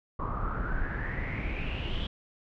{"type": "noise with low-pass filter sweep", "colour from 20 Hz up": "brown", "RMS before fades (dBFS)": -32, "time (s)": [0.19, 2.07], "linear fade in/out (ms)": 5, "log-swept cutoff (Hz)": [1100, 3300], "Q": 9.9, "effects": []}